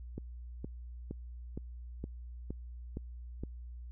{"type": "click train", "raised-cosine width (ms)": 3, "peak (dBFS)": -26, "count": 8, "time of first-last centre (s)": [0.18, 3.436], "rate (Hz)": 2.15, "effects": ["added 60 Hz sine -43 dBFS peak until 3.91 s"]}